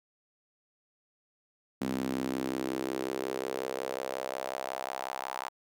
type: tone with high-pass filter sweep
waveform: sawtooth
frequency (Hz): 65.5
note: C2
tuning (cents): +2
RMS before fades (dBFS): -35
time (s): 1.81-5.49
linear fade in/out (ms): 5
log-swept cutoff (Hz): 230 to 890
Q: 3
effects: none